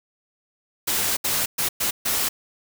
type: noise bursts at uneven times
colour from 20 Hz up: white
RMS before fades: -23 dBFS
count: 5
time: 0.87-1.17 / 1.24-1.46 / 1.58-1.69 / 1.8-1.91 / 2.05-2.29 s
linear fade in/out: 10 ms
effects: none